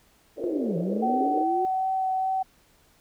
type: band-pass noise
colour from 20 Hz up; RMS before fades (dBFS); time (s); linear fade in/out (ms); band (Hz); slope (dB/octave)
pink; -31; 0.36-1.45; 50; 320 to 560; 48
type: linear two-way sweep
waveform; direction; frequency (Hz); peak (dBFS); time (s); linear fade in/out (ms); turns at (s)
sine; down then up; 371.5 to 163.9 to 371.5; -26; 0.44-1.65; 0; 0.77
type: tone with vibrato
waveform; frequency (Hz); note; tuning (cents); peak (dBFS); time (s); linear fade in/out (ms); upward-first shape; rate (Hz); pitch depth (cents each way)
sine; 758; F#5; +42; -23; 1.02-2.43; 10; sine; 2.5; 9
effects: pink hiss -61 dBFS RMS until 3 s